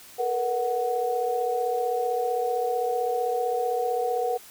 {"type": "tone cluster", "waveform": "sine", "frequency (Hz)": [446.1, 481.7, 741], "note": ["A4", "B4", "F#5"], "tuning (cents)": [24, -43, 2], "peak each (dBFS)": [-32, -26, -27], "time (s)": [0.18, 4.38], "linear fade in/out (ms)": 20, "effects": ["white hiss -48 dBFS RMS until 4.5 s"]}